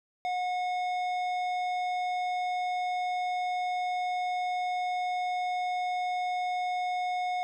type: tone with tanh clipping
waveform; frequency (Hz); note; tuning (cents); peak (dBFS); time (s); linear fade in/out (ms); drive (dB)
triangle; 726; F#5; -33; -30; 0.25-7.43; 0; 16
effects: none